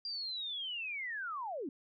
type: linear sweep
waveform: sine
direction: down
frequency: 4800 to 242.6 Hz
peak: -37 dBFS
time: 0.05-1.69 s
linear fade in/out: 2 ms
effects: none